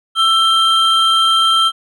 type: tone pair together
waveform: triangle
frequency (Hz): 1329 / 3164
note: E6 / G7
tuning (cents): +14 / +15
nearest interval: octave + minor third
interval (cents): 1501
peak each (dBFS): -11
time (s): 0.15-1.72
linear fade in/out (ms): 50
effects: none